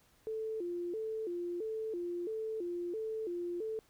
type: tone with vibrato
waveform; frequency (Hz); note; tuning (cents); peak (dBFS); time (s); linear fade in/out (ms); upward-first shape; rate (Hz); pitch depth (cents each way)
sine; 392; G4; 0; -35; 0.27-3.79; 0; square; 1.5; 200
effects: pink hiss -68 dBFS RMS until 3.89 s